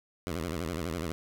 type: tone with vibrato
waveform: 10% pulse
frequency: 83.7 Hz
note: E2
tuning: 27 cents sharp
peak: -24 dBFS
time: 0.27-1.12 s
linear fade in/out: 0 ms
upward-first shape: sine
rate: 12 Hz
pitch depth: 180 cents each way
effects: none